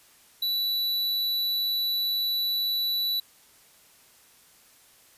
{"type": "tone", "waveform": "square", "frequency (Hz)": 3951, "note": "B7", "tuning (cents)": 0, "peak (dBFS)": -25, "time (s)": [0.42, 3.2], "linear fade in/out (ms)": 5, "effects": ["white hiss -57 dBFS RMS until 5.17 s", "resampled to 32000 Hz"]}